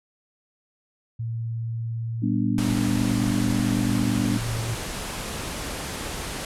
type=tone; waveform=sine; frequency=114.7 Hz; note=A#2; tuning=28 cents flat; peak=-26 dBFS; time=1.19-4.75 s; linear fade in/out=10 ms
type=chord; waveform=sine; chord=G major; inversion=none; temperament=just; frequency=196 / 245 / 294 Hz; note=G3 / B3 / D4; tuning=0 / -14 / +2 cents; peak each=-26 / -25 / -27 dBFS; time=2.22-4.38 s; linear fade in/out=10 ms
type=low-pass noise; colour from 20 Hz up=pink; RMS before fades=-32 dBFS; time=2.58-6.45 s; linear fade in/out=2 ms; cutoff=12000 Hz; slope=48 dB/octave
effects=none